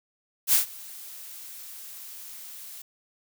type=noise with ADSR envelope; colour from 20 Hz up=blue; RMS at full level=-18 dBFS; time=0.47-2.82 s; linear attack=65 ms; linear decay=120 ms; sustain=-24 dB; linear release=6 ms; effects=none